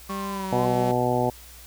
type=tone with pitch glide; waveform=sawtooth; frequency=196 to 189.76 Hz; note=G3 to F#3; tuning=0 to +44 cents; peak=-26 dBFS; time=0.09-0.92 s; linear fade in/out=10 ms; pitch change=-56 cents; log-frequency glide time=0.33-0.45 s
type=linear two-way sweep; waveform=sine; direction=down then up; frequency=1108.7 to 942 to 1047 Hz; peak=-32 dBFS; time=0.09-0.66 s; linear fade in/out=10 ms; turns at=0.52 s
type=harmonic tone; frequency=123.47 Hz; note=B2; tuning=in tune; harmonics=1 / 2 / 3 / 4 / 5 / 6 / 7; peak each=-28 / -28 / -28 / -28 / -28 / -28 / -28 dBFS; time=0.52-1.3 s; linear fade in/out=5 ms
effects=added 60 Hz sine -47 dBFS peak until 1.66 s + white hiss -47 dBFS RMS until 1.66 s